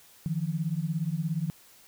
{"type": "beating tone pair", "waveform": "sine", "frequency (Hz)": [153.5, 170.5], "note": ["D#3", "F3"], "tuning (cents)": [-23, -41], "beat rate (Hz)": 17, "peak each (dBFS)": [-30, -30], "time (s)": [0.26, 1.5], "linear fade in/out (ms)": 0, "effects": ["white hiss -56 dBFS RMS until 1.87 s"]}